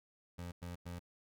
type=tone bursts; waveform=25% pulse; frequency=87.5 Hz; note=F2; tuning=4 cents sharp; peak=-39 dBFS; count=3; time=0.38-0.994 s; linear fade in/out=10 ms; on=140 ms; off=97 ms; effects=none